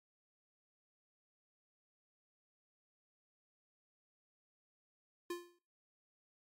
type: tone with exponential decay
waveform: square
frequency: 349.2 Hz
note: F4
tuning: in tune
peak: -37 dBFS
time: 5.3-5.59 s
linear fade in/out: 5 ms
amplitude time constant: 62 ms
effects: noise-tail reverb RT60 0.4 s tail -20 dB re dry + MP3 64 kbps